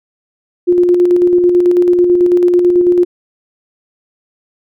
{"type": "tone with tremolo", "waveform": "sine", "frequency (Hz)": 354.2, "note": "F4", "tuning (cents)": 24, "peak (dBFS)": -5, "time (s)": [0.67, 3.05], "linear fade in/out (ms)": 20, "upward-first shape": "square", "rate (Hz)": 9.1, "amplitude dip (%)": 35, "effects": []}